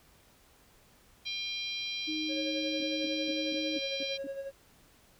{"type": "harmonic tone", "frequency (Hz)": 799, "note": "G5", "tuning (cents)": 33, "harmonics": [3, 4, 5, 6, 7], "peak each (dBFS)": [-39, -39, -38, -47, -47], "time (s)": [1.25, 4.18], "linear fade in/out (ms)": 20}
{"type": "tone", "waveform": "sine", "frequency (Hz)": 311.1, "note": "D#4", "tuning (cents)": 0, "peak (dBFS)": -34, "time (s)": [2.07, 3.79], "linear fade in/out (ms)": 20}
{"type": "tone with tremolo", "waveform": "triangle", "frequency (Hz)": 548, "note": "C#5", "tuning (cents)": -20, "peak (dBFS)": -32, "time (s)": [2.28, 4.52], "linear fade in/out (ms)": 50, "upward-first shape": "sine", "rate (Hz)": 11, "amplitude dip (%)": 60}
{"type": "tone bursts", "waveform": "sine", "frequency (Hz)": 282.7, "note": "C#4", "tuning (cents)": 34, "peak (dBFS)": -39, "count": 7, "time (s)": [2.8, 4.27], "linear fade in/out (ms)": 2, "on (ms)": 30, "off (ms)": 210}
{"effects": ["pink hiss -62 dBFS RMS until 5.19 s"]}